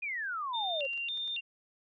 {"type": "exponential sweep", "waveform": "sine", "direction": "down", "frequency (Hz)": [2500, 525], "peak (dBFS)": -33, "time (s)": [0.02, 0.87], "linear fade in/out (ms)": 10}
{"type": "tone with vibrato", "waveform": "sine", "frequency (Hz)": 3166, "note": "G7", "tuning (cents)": 17, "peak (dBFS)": -33, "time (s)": [0.53, 1.41], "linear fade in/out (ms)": 20, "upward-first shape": "square", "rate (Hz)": 1.8, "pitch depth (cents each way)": 230}
{"type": "clicks", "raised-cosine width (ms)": 0.2, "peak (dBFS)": -37, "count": 6, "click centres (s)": [0.804, 0.851, 0.933, 0.976, 1.175, 1.277]}
{"effects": []}